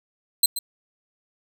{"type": "tone with echo", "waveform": "15% pulse", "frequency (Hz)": 4103, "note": "C8", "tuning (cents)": -35, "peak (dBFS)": -7, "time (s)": [0.43, 0.46], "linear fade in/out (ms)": 5, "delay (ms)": 130, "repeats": 1, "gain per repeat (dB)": -12, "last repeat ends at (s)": 0.59, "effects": []}